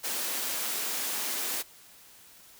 white high-pass noise, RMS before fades -32 dBFS, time 0.03-1.63 s, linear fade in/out 20 ms, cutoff 200 Hz, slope 48 dB/octave, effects white hiss -54 dBFS RMS until 2.59 s

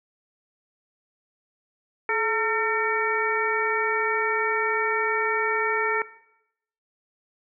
harmonic tone with a mistuned harmonic, 452.9 Hz, A#4, 50 cents flat, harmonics 1 / 2 / 3 / 4 / 5, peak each -28 / -28 / -28 / -28 / -28 dBFS, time 2.09-6.02 s, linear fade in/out 2 ms, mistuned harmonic 1, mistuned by -83 cents, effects noise-tail reverb RT60 0.8 s tail -18 dB re dry

